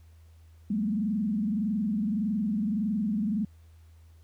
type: tone with frequency modulation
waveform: sine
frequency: 210.9 Hz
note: G#3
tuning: 27 cents sharp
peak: -25 dBFS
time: 0.7-3.45 s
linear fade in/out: 5 ms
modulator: 21.7 Hz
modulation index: 1
effects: added 81 Hz sine -51 dBFS peak until 4.23 s + pink hiss -68 dBFS RMS until 4.23 s